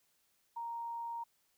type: tone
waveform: sine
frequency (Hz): 932.3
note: A#5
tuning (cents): 0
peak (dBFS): -38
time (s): 0.56-1.24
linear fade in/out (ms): 10
effects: white hiss -75 dBFS RMS until 1.57 s